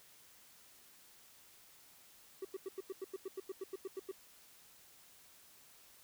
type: tone bursts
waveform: triangle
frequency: 383.1 Hz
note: G4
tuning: 40 cents flat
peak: -37 dBFS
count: 15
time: 2.42-4.115 s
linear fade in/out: 5 ms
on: 29 ms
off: 90 ms
effects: white hiss -62 dBFS RMS until 6.03 s